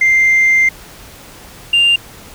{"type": "tone pair in turn", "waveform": "sine", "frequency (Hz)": [2093, 2794], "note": ["C7", "F7"], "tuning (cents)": [0, 0], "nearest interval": "perfect fourth", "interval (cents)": 500, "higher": "second", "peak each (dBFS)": -6, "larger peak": "neither", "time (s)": [[0.01, 0.69], [1.73, 1.96]], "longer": "first", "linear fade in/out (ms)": 5, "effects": ["tanh soft clip ceiling -5 dBFS", "pink hiss -37 dBFS RMS until 2.34 s"]}